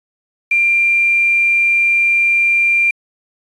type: tone with quantisation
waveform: sine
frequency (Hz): 2380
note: D7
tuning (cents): +22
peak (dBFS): -10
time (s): 0.51-2.91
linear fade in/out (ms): 5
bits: 6
effects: resampled to 22050 Hz